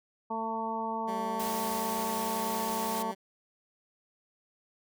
harmonic tone, 224 Hz, A3, 31 cents sharp, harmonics 1 / 2 / 3 / 4 / 5, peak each -38 / -40 / -40 / -33 / -40 dBFS, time 0.3-3.12 s, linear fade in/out 10 ms
15% pulse tone with pitch glide, 195.4 to 193.6 Hz, G3 to G3, -5 to -21 cents, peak -32 dBFS, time 1.07-3.15 s, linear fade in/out 20 ms, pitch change -16 cents, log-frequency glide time 1.46-2.76 s
white noise, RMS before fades -39 dBFS, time 1.39-3.03 s, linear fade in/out 10 ms
effects none

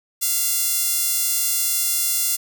sawtooth tone with high-pass filter, 693 Hz, F5, 14 cents flat, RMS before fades -21 dBFS, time 0.21-2.37 s, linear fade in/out 20 ms, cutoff 8400 Hz, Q 0.78, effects none

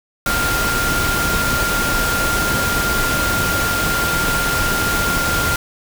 sine tone in noise, 1398 Hz, F6, 1 cent sharp, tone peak -19 dBFS, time 0.26-5.56 s, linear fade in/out 2 ms, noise pink, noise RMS -20 dBFS, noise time 0.26-5.56 s, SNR -2 dB, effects none

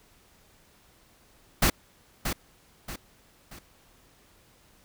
pink noise with echo, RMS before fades -21 dBFS, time 1.62-1.7 s, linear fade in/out 5 ms, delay 630 ms, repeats 3, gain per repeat -8 dB, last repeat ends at 3.59 s, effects pink hiss -60 dBFS RMS until 4.84 s

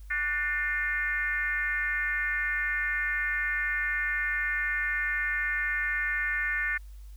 sine tone with frequency modulation, 1792 Hz, A6, 31 cents sharp, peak -26 dBFS, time 0.1-6.78 s, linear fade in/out 10 ms, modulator 320 Hz, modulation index 1.1, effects added 50 Hz sine -42 dBFS peak until 7.16 s + white hiss -64 dBFS RMS until 7.16 s

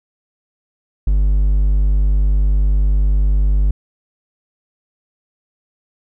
triangle tone, 50 Hz, G1, 35 cents sharp, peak -9 dBFS, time 1.07-3.71 s, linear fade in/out 5 ms, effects none

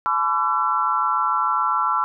sine tone cluster, 859 / 1012 / 1139 / 1350 Hz, A5 / B5 / C#6 / E6, -42 / +42 / +47 / +41 cents, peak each -27 / -23 / -25 / -21 dBFS, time 0.06-2.04 s, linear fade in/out 0 ms, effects none

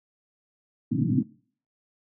white band-pass noise, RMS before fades -24 dBFS, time 0.91-1.23 s, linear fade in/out 10 ms, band 110 to 310 Hz, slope 96 dB/octave, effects noise-tail reverb RT60 0.5 s tail -22 dB re dry

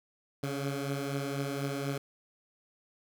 15% pulse beating tone pair, 138.59 / 142.69 Hz, C#3 / D3, 0 / -50 cents, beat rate 4.1 Hz, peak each -27 / -32 dBFS, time 0.43-1.98 s, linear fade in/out 5 ms, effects none

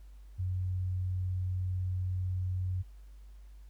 sine tone, 92 Hz, F#2, 9 cents flat, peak -30 dBFS, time 0.38-2.83 s, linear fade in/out 20 ms, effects added 50 Hz sine -48 dBFS peak until 3.69 s + pink hiss -70 dBFS RMS until 3.69 s

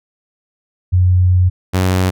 sine / sawtooth tone pair in turn, 90.9 / 92.76 Hz, F#2 / F#2, -30 / +5 cents, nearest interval unison, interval 35 cents, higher second, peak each -8 dBFS, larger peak neither, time 0.92-1.5 / 1.73-2.11 s, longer first, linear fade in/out 20 ms, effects none

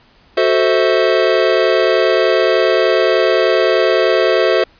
square chord, F# half-diminished seventh, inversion none, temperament equal with one note detuned, 370 / 440 / 523.3 / 648.7 Hz, F#4 / A4 / C5 / E5, 0 / 0 / 0 / -28 cents, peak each -17 dBFS, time 0.37-4.64 s, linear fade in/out 5 ms, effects pink hiss -50 dBFS RMS until 4.79 s + resampled to 11025 Hz

